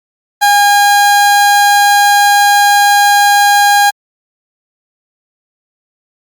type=tone; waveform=30% pulse; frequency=814 Hz; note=G#5; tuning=35 cents flat; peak=-3 dBFS; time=0.41-3.91 s; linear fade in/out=20 ms; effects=Opus 48 kbps